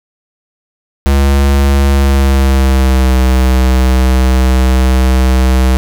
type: tone with pitch glide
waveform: square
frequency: 69.3 to 64.29 Hz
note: C#2 to C2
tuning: 0 to -30 cents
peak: -7 dBFS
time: 1.06-5.77 s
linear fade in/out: 0 ms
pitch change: -130 cents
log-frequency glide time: 1.9-3.17 s
effects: none